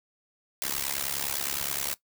white noise with amplitude modulation, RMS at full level -27 dBFS, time 0.62-1.94 s, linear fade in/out 0 ms, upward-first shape sine, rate 69.7 Hz, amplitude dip 95%, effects noise-tail reverb RT60 0.1 s tail -17 dB re dry

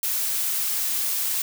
blue noise, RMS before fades -25 dBFS, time 0.03-1.42 s, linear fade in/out 2 ms, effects none

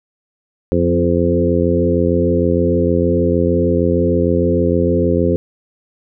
harmonic tone with a mistuned harmonic, 86.5 Hz, F2, 16 cents flat, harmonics 1 / 2 / 3 / 4 / 5 / 6, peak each -19 / -19 / -19 / -19 / -19 / -19 dBFS, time 0.72-5.36 s, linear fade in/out 0 ms, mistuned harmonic 3, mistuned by -15 cents, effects none

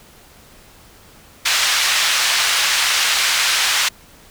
white band-pass noise, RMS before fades -17 dBFS, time 1.45-3.89 s, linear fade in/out 10 ms, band 1200 to 4800 Hz, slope 12 dB/octave, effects pink hiss -46 dBFS RMS until 4.3 s

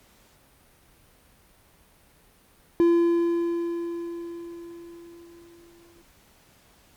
triangle tone with exponential decay, 340.7 Hz, F4, 43 cents flat, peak -13 dBFS, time 2.8-6.02 s, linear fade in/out 0 ms, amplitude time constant 700 ms, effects pink hiss -58 dBFS RMS until 6.96 s + Opus 48 kbps

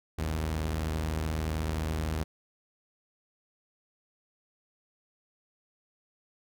sawtooth tone pair together, 55.79 / 78.9 Hz, A1 / D#2, +25 / +25 cents, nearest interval tritone, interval 600 cents, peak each -33 / -26 dBFS, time 0.18-2.24 s, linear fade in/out 10 ms, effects none

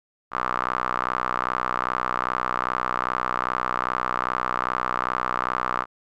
sawtooth tone with band-pass filter, 62.5 Hz, B1, 21 cents sharp, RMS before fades -26 dBFS, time 0.31-5.86 s, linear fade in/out 50 ms, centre 1200 Hz, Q 5, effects none

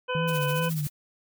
harmonic tone, 503 Hz, B4, 32 cents sharp, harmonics 1 / 2 / 3 / 5 / 6, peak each -29 / -32 / -34 / -36 / -37 dBFS, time 0.08-0.7 s, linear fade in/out 20 ms
sine tone with vibrato, 154.5 Hz, D#3, 12 cents flat, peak -26 dBFS, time 0.15-0.87 s, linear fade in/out 2 ms, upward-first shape sine, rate 2.4 Hz, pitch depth 110 cents each way
blue noise with tremolo, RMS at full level -35 dBFS, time 0.27-0.9 s, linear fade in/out 20 ms, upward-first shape triangle, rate 14 Hz, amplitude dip 80%
effects none

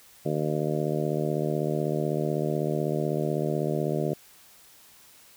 harmonic tone, 76 Hz, D#2, 40 cents flat, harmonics 2 / 3 / 4 / 5 / 6 / 7 / 8 / 9, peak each -29 / -34 / -34 / -31 / -34 / -37 / -33 / -39 dBFS, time 0.25-4.14 s, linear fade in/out 10 ms, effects white hiss -54 dBFS RMS until 5.36 s

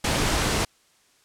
pink noise, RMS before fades -23 dBFS, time 0.04-0.65 s, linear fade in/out 5 ms, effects white hiss -61 dBFS RMS until 1.24 s + low-pass 9000 Hz 12 dB/octave

